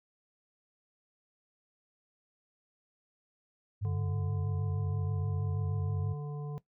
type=tone with vibrato; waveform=sine; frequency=98 Hz; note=G2; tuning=in tune; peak=-31 dBFS; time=3.81-6.14 s; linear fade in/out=20 ms; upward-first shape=triangle; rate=6.3 Hz; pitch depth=130 cents each way
type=harmonic tone; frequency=146.3 Hz; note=D3; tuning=6 cents flat; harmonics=1 / 3 / 5 / 7; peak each=-35 / -45 / -52 / -55 dBFS; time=3.85-6.58 s; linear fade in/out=0 ms
effects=noise-tail reverb RT60 0.1 s tail -17 dB re dry